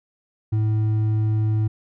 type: tone with hard clipping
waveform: triangle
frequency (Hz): 108.4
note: A2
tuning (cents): -25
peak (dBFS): -19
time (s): 0.52-1.68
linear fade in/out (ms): 10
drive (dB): 8
effects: none